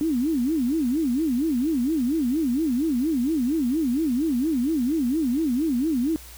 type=tone with vibrato; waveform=sine; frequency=279.1 Hz; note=C#4; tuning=12 cents sharp; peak=-20 dBFS; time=0.01-6.16 s; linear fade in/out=0 ms; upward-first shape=sine; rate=4.3 Hz; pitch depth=290 cents each way; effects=added 60 Hz sine -44 dBFS peak until 6.37 s + white hiss -45 dBFS RMS until 6.37 s